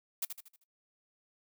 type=noise with echo; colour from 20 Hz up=blue; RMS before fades=-33 dBFS; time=0.22-0.25 s; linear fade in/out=5 ms; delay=78 ms; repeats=5; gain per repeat=-7 dB; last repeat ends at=0.64 s; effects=noise-tail reverb RT60 0.1 s tail -21 dB re dry